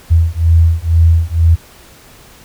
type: beating tone pair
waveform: sine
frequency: 81.7 / 83.8 Hz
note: E2 / E2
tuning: -15 / +29 cents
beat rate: 2.1 Hz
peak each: -10 dBFS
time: 0.1-1.56 s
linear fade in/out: 20 ms
effects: pink hiss -41 dBFS RMS until 2.44 s